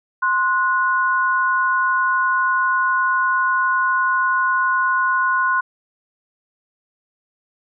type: tone pair together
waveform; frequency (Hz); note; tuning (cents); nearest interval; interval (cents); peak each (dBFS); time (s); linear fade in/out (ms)
sine; 1048 / 1464.6; C6 / F#6; +2 / -18; tritone; 580; -18; 0.22-5.61; 10
effects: none